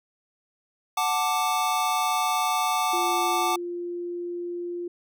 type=chord; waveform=square; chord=D major; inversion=first; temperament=equal; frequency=740 / 880 / 1174.7 Hz; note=F#5 / A5 / D6; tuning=0 / 0 / 0 cents; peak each=-28 / -28 / -27 dBFS; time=0.97-3.56 s; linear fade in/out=5 ms
type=tone; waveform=sine; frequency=349.2 Hz; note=F4; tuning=in tune; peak=-29 dBFS; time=2.93-4.88 s; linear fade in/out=5 ms
effects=none